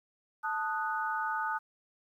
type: chord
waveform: sine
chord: D# diminished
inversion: second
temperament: equal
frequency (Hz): 880 / 1244.5 / 1480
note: A5 / D#6 / F#6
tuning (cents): 0 / 0 / 0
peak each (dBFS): -34 / -35 / -35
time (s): 0.43-1.59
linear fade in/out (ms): 20
effects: 11-bit